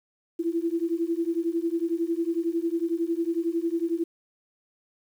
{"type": "beating tone pair", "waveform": "sine", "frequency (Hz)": [329.6, 340.6], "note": ["E4", "F4"], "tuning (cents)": [0, -43], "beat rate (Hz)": 11, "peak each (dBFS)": -27, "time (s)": [0.39, 4.04], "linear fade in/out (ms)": 10, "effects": ["9-bit"]}